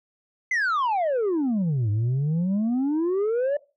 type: exponential two-way sweep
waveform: sine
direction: down then up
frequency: 2093 to 101.3 to 592 Hz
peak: -18 dBFS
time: 0.51-3.57 s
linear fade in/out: 5 ms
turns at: 1.9 s
effects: noise-tail reverb RT60 0.3 s tail -21 dB re dry + tanh soft clip ceiling -20 dBFS